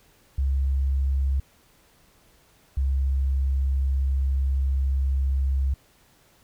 sine tone pair in turn, 67.7 / 67.31 Hz, C#2 / C2, -40 / +50 cents, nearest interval unison, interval 10 cents, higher first, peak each -20 dBFS, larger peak neither, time 0.38-1.4 / 2.77-5.74 s, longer second, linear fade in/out 5 ms, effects pink hiss -59 dBFS RMS until 6.43 s

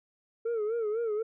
sine tone with vibrato, 443.6 Hz, A4, 14 cents sharp, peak -25 dBFS, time 0.45-1.23 s, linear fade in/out 10 ms, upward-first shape sine, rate 4 Hz, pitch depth 110 cents each way, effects tanh soft clip ceiling -27 dBFS

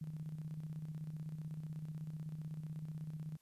sine tone with tremolo, 155.56 Hz, D#3, in tune, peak -40 dBFS, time 0.01-3.37 s, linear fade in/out 5 ms, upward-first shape square, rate 16 Hz, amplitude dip 50%, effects white hiss -75 dBFS RMS until 3.41 s + resampled to 32000 Hz

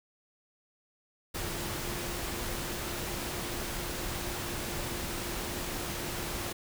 sine tone in noise, 349.2 Hz, F4, in tune, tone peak -44 dBFS, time 1.34-6.53 s, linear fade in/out 10 ms, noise pink, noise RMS -36 dBFS, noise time 1.34-6.53 s, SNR -11 dB, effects none

